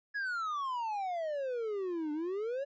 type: exponential two-way sweep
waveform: triangle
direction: down then up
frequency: 1700 to 293.7 to 574 Hz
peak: -31 dBFS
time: 0.14-2.65 s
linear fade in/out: 20 ms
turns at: 2.12 s
effects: resampled to 16000 Hz